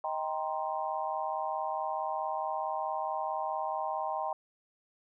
sine chord, C minor seventh, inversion first, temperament just, 627.9 / 784.9 / 941.9 / 1046.5 Hz, Eb5 / G5 / Bb5 / C6, +16 / +2 / +18 / 0 cents, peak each -37 / -35 / -37 / -38 dBFS, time 0.04-4.33 s, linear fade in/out 2 ms, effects none

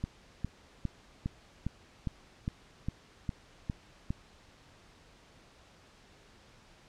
click train, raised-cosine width 5 ms, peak -20 dBFS, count 11, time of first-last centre 0.04-4.105 s, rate 2.46 Hz, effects pink hiss -59 dBFS RMS until 6.88 s + low-pass 6000 Hz 12 dB/octave

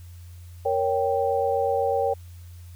sine chord, G diminished, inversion first, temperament equal, 466.2 / 554.4 / 784 Hz, Bb4 / Db5 / G5, 0 / 0 / 0 cents, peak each -25 dBFS, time 0.65-2.14 s, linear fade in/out 10 ms, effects added 87 Hz sine -40 dBFS peak until 2.75 s + white hiss -57 dBFS RMS until 2.75 s

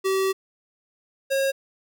square tone pair in turn, 383.8 / 542.8 Hz, G4 / C#5, -37 / -36 cents, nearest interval tritone, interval 601 cents, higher second, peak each -21 dBFS, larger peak neither, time 0.04-0.33 / 1.3-1.52 s, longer first, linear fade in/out 20 ms, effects none

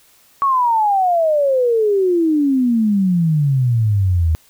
sine exponential sweep, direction down, 1130 to 77.78 Hz, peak -12 dBFS, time 0.42-4.35 s, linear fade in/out 0 ms, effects white hiss -52 dBFS RMS until 4.49 s

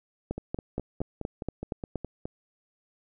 two click trains, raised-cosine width 2 ms, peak -21 / -17 dBFS, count 10 / 8, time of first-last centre 0.38-2.255 / 0.31-1.957 s, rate 4.8 / 4.25 Hz, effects none

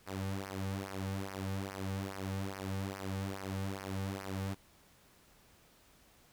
sawtooth tone with flanger, 96.7 Hz, G2, 23 cents flat, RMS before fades -39 dBFS, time 0.06-4.55 s, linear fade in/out 20 ms, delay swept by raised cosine 0.26 to 3.06 ms, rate 2.4 Hz, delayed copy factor -0.85, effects pink hiss -64 dBFS RMS until 6.32 s

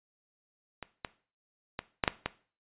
clicks, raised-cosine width 0.3 ms, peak -22 / -18 / -17 / -9 / -7 / -13 dBFS, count 6, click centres 0.827 / 1.048 / 1.791 / 2.038 / 2.078 / 2.26 s, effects noise-tail reverb RT60 0.4 s tail -17 dB re dry + resampled to 8000 Hz

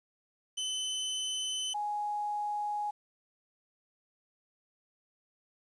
sawtooth / sine tone pair in turn, 3036 / 832.5 Hz, F#7 / G#5, +44 / +4 cents, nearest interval octave + minor seventh, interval 2240 cents, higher first, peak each -29 / -31 dBFS, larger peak first, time 0.57-1.74 / 1.74-2.91 s, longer neither, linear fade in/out 10 ms, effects resampled to 22050 Hz + 10-bit

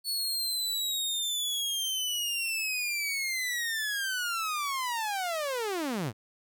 sawtooth linear sweep, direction down, 4435 to 94 Hz, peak -26 dBFS, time 0.04-6.13 s, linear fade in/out 50 ms, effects none

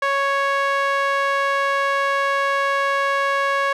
sawtooth tone with band-pass filter, 554.4 Hz, C#5, in tune, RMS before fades -20 dBFS, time 0.02-3.73 s, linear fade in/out 5 ms, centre 1400 Hz, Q 1.5, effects none

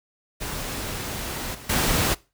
pink noise with level steps, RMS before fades -31 / -41 / -22 dBFS, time 0.4-2.15 s, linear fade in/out 20 ms, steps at 1.54 / 1.69 s, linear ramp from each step 10 ms, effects noise-tail reverb RT60 0.3 s tail -22 dB re dry

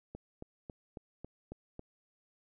click train, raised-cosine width 2 ms, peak -30 dBFS, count 7, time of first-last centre 0.15-1.794 s, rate 3.65 Hz, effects none

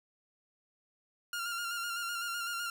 sawtooth tone with vibrato, 1396.9 Hz, F6, in tune, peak -31 dBFS, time 1.33-2.7 s, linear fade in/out 2 ms, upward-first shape square, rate 7.9 Hz, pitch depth 28 cents each way, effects none

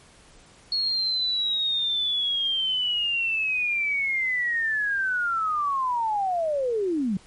sine linear sweep, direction down, 4338 to 177.5 Hz, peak -22 dBFS, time 0.72-7.17 s, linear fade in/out 2 ms, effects pink hiss -53 dBFS RMS until 7.26 s + MP3 48 kbps

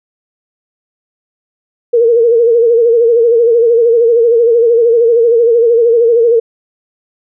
sine tone with vibrato, 465.9 Hz, A#4, 1 cent flat, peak -5 dBFS, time 1.93-6.4 s, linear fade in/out 10 ms, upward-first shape sine, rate 13 Hz, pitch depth 65 cents each way, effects none

